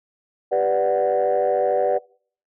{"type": "chord", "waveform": "sine", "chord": "G major seventh", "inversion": "none", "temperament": "equal", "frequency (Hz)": [392, 493.9, 587.3, 740], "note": ["G4", "B4", "D5", "F#5"], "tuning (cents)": [0, 0, 0, 0], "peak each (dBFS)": [-25, -20, -20, -22], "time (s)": [0.51, 1.99], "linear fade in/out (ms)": 20, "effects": ["noise-tail reverb RT60 0.5 s tail -24 dB re dry", "tanh soft clip ceiling -11 dBFS"]}